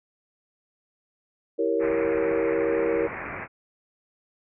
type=chord; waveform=sine; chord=E diminished seventh; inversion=none; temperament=equal; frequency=329.6 / 392 / 466.2 / 554.4 Hz; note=E4 / G4 / Bb4 / Db5; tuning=0 / 0 / 0 / 0 cents; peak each=-28 / -29 / -24 / -29 dBFS; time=1.58-3.08 s; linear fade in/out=20 ms
type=low-pass noise; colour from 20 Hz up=white; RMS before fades=-35 dBFS; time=1.79-3.48 s; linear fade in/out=50 ms; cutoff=2400 Hz; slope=96 dB/octave
effects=none